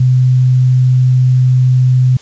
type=tone; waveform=sine; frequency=127.6 Hz; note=C3; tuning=43 cents flat; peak=-6 dBFS; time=0-2.17 s; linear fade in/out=5 ms; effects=white hiss -40 dBFS RMS until 2.21 s + resampled to 16000 Hz